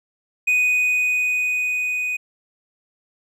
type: tone with level ramp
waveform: triangle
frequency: 2489 Hz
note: D#7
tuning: in tune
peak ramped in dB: -13 to -20 dBFS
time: 0.47-2.17 s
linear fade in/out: 10 ms
effects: none